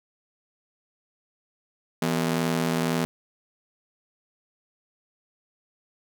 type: ring-modulated tone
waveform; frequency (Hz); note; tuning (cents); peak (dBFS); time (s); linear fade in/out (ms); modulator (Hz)
sawtooth; 206.3; G#3; -11; -16; 2.02-3.05; 0; 40.9
effects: none